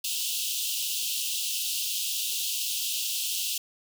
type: high-pass noise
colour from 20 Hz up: pink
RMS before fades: -30 dBFS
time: 0.04-3.58 s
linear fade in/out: 5 ms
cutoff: 2700 Hz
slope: 96 dB/octave
effects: none